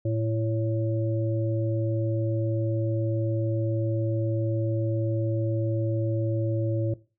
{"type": "harmonic tone", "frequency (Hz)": 111.6, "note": "A2", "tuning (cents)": 25, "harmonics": [1, 3, 5], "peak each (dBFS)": [-25, -30, -32], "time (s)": [0.05, 6.94], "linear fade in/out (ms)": 5, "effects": ["noise-tail reverb RT60 0.3 s tail -17 dB re dry"]}